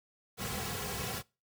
pink noise with comb filter, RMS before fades -37 dBFS, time 0.37-1.23 s, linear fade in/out 50 ms, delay 3.3 ms, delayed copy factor -0.8, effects noise-tail reverb RT60 0.3 s tail -24 dB re dry + high-pass 60 Hz 12 dB/octave

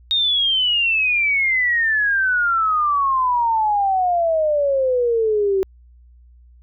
sine exponential sweep, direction down, 3729 to 377.6 Hz, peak -15 dBFS, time 0.11-5.63 s, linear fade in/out 0 ms, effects added 60 Hz sine -45 dBFS peak until 6.62 s

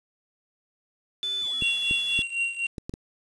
sine tone with pitch glide, 3502 to 3412 Hz, A7 to G#7, -9 to +46 cents, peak -26 dBFS, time 1.23-2.22 s, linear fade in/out 0 ms, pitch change -45 cents, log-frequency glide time 1.41-1.54 s
triangle tone with tremolo, 2754 Hz, F7, 25 cents flat, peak -20 dBFS, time 1.61-2.67 s, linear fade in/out 10 ms, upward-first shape triangle, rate 4 Hz, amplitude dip 90%
clicks, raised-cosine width 3 ms, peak -21 dBFS, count 6, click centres 1.623 / 1.911 / 2.191 / 2.782 / 2.895 / 2.939 s
effects resampled to 22050 Hz + 7-bit

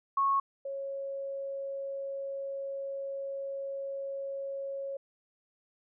sine tone pair in turn, 1099 / 549.5 Hz, C#6 / C#5, -15 / -15 cents, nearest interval octave, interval 1200 cents, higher first, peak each -24 / -34 dBFS, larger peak first, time 0.17-0.4 / 0.65-4.97 s, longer second, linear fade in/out 5 ms, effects none

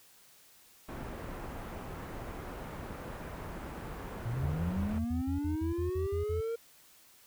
pink low-pass noise, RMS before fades -42 dBFS, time 0.88-4.99 s, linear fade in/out 10 ms, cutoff 1500 Hz, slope 12 dB/octave
triangle linear sweep, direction up, 110 to 466.2 Hz, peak -30 dBFS, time 4.25-6.56 s, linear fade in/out 10 ms
sine tone bursts, 83.4 Hz, E2, 21 cents sharp, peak -32 dBFS, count 12, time 4.42-6.41 s, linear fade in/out 10 ms, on 120 ms, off 50 ms
effects white hiss -60 dBFS RMS until 7.26 s

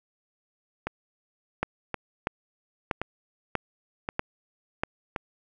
two click trains, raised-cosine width 0.5 ms, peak -10 / -14 dBFS, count 6 / 5, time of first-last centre 1.63-4.835 / 0.87-5.162 s, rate 1.56 / 0.932 Hz, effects none

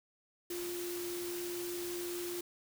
sine tone in noise, 350.5 Hz, F4, 6 cents sharp, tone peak -38 dBFS, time 0.5-2.41 s, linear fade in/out 5 ms, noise white, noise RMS -44 dBFS, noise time 0.5-2.41 s, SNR +3 dB, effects none

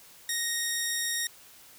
10% pulse tone, 1867 Hz, A#6, 2 cents sharp, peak -19 dBFS, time 0.29-1.27 s, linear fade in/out 2 ms, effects white hiss -53 dBFS RMS until 1.78 s

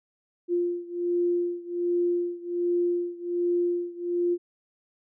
sine beating tone pair, 349.2 / 350.5 Hz, F4 / F4, 0 / +6 cents, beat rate 1.3 Hz, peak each -26 / -28 dBFS, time 0.48-4.38 s, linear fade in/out 50 ms, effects none

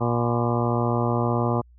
harmonic tone with a mistuned harmonic, 119.1 Hz, A#2, 38 cents sharp, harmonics 1 / 2 / 3 / 4 / 5 / 6 / 7 / 8 / 9 / 10, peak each -24 / -27 / -29 / -30 / -31 / -32 / -32 / -33 / -34 / -34 dBFS, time 0-1.62 s, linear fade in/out 20 ms, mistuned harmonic 8, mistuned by +78 cents, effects added 60 Hz sine -49 dBFS peak until 1.78 s

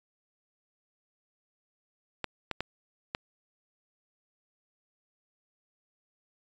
clicks, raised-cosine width 0.3 ms, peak -15 dBFS, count 4, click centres 2.243 / 2.513 / 2.606 / 3.149 s, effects resampled to 16000 Hz

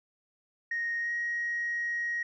sine tone with pitch glide, 1864.7 to 1887.5 Hz, A#6 to A#6, 0 to +21 cents, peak -28 dBFS, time 0.71-2.23 s, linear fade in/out 5 ms, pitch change +21 cents, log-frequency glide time 1-1.12 s, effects tanh soft clip ceiling -25 dBFS

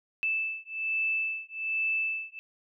sine beating tone pair, 2634 / 2635.2 Hz, E7 / E7, -2 / -1 cents, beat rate 1.2 Hz, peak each -31 dBFS, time 0.23-2.39 s, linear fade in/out 0 ms, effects none

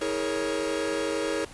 45% pulse chord, A# half-diminished seventh, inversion second, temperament equal with one note detuned, 321.7 / 415.3 / 466.2 / 554.4 Hz, E4 / G#4 / A#4 / C#5, -42 / 0 / 0 / 0 cents, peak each -32 dBFS, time 0.01-1.45 s, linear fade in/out 5 ms, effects pink hiss -47 dBFS RMS until 1.53 s + resampled to 24000 Hz

